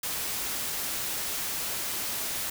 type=noise; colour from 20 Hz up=white; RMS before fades=-32 dBFS; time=0.03-2.5 s; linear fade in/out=5 ms; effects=none